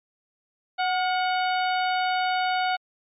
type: harmonic tone with a mistuned harmonic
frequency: 740 Hz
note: F#5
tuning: in tune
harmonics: 1 / 2 / 3 / 4 / 5 / 6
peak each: -23 / -29 / -33 / -35 / -37 / -39 dBFS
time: 0.78-2.77 s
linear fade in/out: 20 ms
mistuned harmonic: 2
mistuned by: -53 cents
effects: MP3 96 kbps